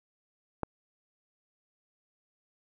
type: click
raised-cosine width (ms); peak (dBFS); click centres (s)
1; -16; 0.633
effects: none